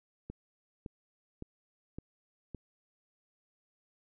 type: click train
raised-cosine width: 3 ms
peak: -28 dBFS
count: 5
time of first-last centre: 0.3-2.547 s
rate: 1.78 Hz
effects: none